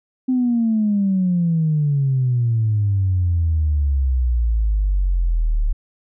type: exponential sweep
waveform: sine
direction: down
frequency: 260 to 36.02 Hz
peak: -14 dBFS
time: 0.28-5.73 s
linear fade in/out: 10 ms
effects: tanh soft clip ceiling -10 dBFS